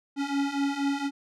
square beating tone pair, 277.2 / 281.4 Hz, C#4 / C#4, 0 / +26 cents, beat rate 4.2 Hz, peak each -31 / -28 dBFS, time 0.16-1.11 s, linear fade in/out 50 ms, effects low-pass 6000 Hz 12 dB/octave

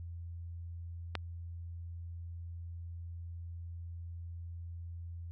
click, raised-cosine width 0.3 ms, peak -18 dBFS, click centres 1.153 s, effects added 85 Hz sine -41 dBFS peak until 5.31 s + AAC 48 kbps

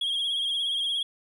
triangle tone with vibrato, 3274 Hz, G#7, 25 cents flat, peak -23 dBFS, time 0.01-1.03 s, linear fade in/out 5 ms, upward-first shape sine, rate 17 Hz, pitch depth 49 cents each way, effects tanh soft clip ceiling -19 dBFS

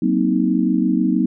sine chord, C half-diminished seventh, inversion second, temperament just, 188.37 / 235.5 / 261.6 / 314 Hz, Gb3 / Bb3 / C4 / Eb4, +31 / +18 / 0 / +16 cents, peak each -20 dBFS, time 0.02-1.26 s, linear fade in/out 5 ms, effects none

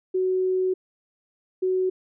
sine tone pair in turn, 372.2 / 372.2 Hz, F#4 / F#4, +10 / +10 cents, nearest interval unison, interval 0 cents, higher neither, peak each -20 dBFS, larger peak neither, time 0.14-0.74 / 1.62-1.9 s, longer first, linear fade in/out 10 ms, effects none

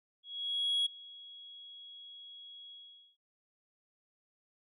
sine tone with ADSR envelope, 3326 Hz, G#7, 2 cents sharp, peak -25 dBFS, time 0.23-3.17 s, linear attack 630 ms, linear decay 8 ms, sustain -23 dB, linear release 450 ms, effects tanh soft clip ceiling -26 dBFS

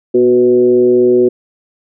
sine tone with frequency modulation, 370 Hz, F#4, in tune, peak -6 dBFS, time 0.14-1.29 s, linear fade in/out 10 ms, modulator 124 Hz, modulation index 0.69, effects none

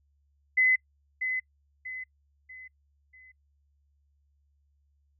sine tone with echo, 2028 Hz, B6, 45 cents sharp, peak -19 dBFS, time 0.57-0.76 s, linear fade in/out 10 ms, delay 640 ms, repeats 4, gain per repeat -8 dB, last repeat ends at 3.32 s, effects noise-tail reverb RT60 0.1 s tail -25 dB re dry + added 71 Hz sine -66 dBFS peak until 5.19 s

